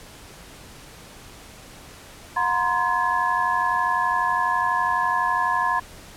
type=tone cluster; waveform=sine; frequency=724 / 946 / 1038 / 1703 Hz; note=F#5 / A#5 / C6 / G#6; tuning=-38 / +25 / -14 / +43 cents; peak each=-29 / -25 / -22 / -26 dBFS; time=2.36-5.8 s; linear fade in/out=10 ms; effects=pink hiss -44 dBFS RMS until 6.16 s + low-pass 12000 Hz 12 dB/octave